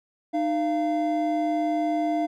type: tone pair together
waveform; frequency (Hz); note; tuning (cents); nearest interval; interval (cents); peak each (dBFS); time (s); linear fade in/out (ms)
triangle; 306.6 / 688.3; D#4 / F5; -25 / -25; octave + major second; 1400; -23; 0.33-2.27; 20
effects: none